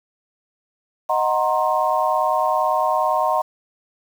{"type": "chord", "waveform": "sine", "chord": "C half-diminished seventh", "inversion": "first", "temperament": "equal with one note detuned", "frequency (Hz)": [622.3, 740, 932.3, 1062.3], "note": ["Eb5", "Gb5", "Bb5", "C6"], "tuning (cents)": [0, 0, 0, 26], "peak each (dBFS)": -22, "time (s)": [1.09, 3.42], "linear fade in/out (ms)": 10, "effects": ["7-bit"]}